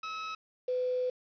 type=tone pair in turn; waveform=sawtooth / sine; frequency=1290 / 503.1 Hz; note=E6 / B4; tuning=-38 / +32 cents; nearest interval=octave + major third; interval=1630 cents; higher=first; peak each=-32 / -28 dBFS; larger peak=second; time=0.03-0.35 / 0.68-1.1 s; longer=second; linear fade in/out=5 ms; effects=resampled to 11025 Hz + 9-bit